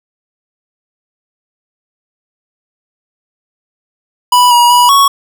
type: tone with pitch steps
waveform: square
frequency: 985 / 960 / 975 / 1112 Hz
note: B5 / B5 / B5 / C#6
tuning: -5 / -49 / -23 / +5 cents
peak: -5 dBFS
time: 4.32-5.08 s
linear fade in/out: 5 ms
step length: 190 ms
effects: none